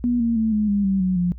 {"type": "tone with pitch steps", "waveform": "sine", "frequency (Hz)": [242.5, 231.8, 221.6, 211.8, 202.5, 193.59, 185.06, 176.91], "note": ["B3", "A#3", "A3", "G#3", "G#3", "G3", "F#3", "F3"], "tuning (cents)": [-31, -10, 13, 34, -43, -21, 1, 23], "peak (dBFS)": -17, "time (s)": [0.04, 1.32], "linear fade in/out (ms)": 0, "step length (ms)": 160, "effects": ["noise-tail reverb RT60 0.1 s tail -23 dB re dry", "added 60 Hz sine -34 dBFS peak until 1.38 s"]}